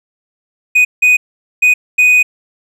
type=tone bursts at uneven times; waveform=triangle; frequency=2489 Hz; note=D#7; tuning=in tune; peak=-4 dBFS; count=4; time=0.75-0.85 / 1.02-1.17 / 1.62-1.74 / 1.98-2.23 s; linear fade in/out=10 ms; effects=none